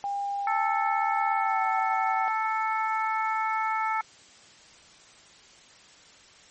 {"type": "tone with pitch glide", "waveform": "sine", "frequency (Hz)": [803, 769], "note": ["G5", "G5"], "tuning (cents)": [41, -33], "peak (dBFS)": -27, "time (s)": [0.04, 2.28], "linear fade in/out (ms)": 0, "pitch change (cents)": -74, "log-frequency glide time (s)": [1.29, 1.63]}
{"type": "harmonic tone", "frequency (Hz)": 440, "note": "A4", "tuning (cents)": 0, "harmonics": [2, 3, 4, 5], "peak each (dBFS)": [-27, -29, -37, -34], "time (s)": [0.47, 4.01], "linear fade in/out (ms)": 2}
{"effects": ["white hiss -53 dBFS RMS until 6.5 s", "MP3 32 kbps"]}